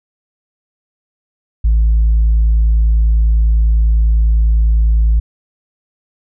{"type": "tone", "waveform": "sine", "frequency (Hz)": 55, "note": "A1", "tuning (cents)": 0, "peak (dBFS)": -6, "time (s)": [1.64, 5.2], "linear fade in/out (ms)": 10, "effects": ["tanh soft clip ceiling -6 dBFS"]}